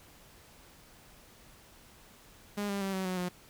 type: tone with pitch steps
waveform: sawtooth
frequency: 204.8 / 199.43 / 194.2 / 189.11 / 184.15 / 179.32 Hz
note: G#3 / G3 / G3 / F#3 / F#3 / F3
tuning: -24 / +30 / -16 / +38 / -8 / +46 cents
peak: -28 dBFS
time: 2.57-3.29 s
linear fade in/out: 10 ms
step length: 120 ms
effects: pink hiss -57 dBFS RMS until 3.49 s